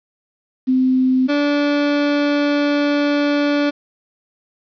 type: tone pair in turn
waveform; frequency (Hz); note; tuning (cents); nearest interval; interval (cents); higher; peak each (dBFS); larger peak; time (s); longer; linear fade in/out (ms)
sine / 30% pulse; 258.2 / 289.8; C4 / D4; -23 / -23; major second; 200; second; -12; neither; 0.67-1.28 / 1.28-3.71; second; 20
effects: resampled to 11025 Hz + 8-bit